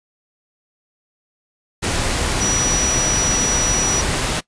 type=tone in noise; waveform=sine; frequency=5850 Hz; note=F#8; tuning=21 cents flat; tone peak=-18 dBFS; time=2.4-4.02 s; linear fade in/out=20 ms; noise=pink; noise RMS=-20 dBFS; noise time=1.82-4.41 s; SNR=-1 dB; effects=noise-tail reverb RT60 0.1 s tail -20 dB re dry + resampled to 22050 Hz